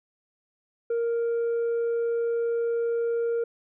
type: tone with tanh clipping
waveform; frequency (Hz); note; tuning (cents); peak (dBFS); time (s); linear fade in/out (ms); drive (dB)
sine; 466.2; A#4; 0; -24; 0.9-3.44; 5; 2
effects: none